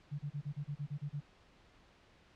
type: tone bursts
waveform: sine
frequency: 145.1 Hz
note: D3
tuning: 21 cents flat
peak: -36 dBFS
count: 10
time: 0.11-1.208 s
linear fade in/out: 20 ms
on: 81 ms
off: 32 ms
effects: pink hiss -64 dBFS RMS until 2.35 s + low-pass 4000 Hz 12 dB/octave